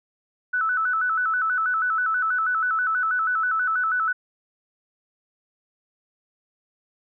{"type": "tone with vibrato", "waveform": "sine", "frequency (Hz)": 1396.9, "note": "F6", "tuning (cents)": 0, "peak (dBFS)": -20, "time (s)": [0.53, 4.13], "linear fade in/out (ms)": 10, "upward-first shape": "square", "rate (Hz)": 6.2, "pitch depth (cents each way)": 110, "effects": []}